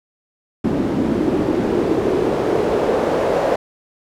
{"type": "noise with band-pass filter sweep", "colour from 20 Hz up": "pink", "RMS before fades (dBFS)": -18, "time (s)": [0.64, 3.56], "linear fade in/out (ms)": 5, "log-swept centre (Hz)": [260, 570], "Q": 2.4, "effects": []}